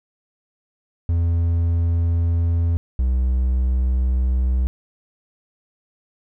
triangle tone pair in turn, 84.5 / 63.3 Hz, E2 / B1, +43 / +43 cents, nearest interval perfect fourth, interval 500 cents, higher first, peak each -14 dBFS, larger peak neither, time 1.09-2.77 / 2.99-4.67 s, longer neither, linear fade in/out 0 ms, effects none

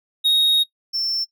triangle tone pair in turn, 3753 / 5380 Hz, A#7 / E8, +11 / +34 cents, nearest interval tritone, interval 623 cents, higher second, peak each -12 / -19 dBFS, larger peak first, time 0.24-0.64 / 0.93-1.25 s, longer first, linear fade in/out 20 ms, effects noise-tail reverb RT60 0.1 s tail -20 dB re dry

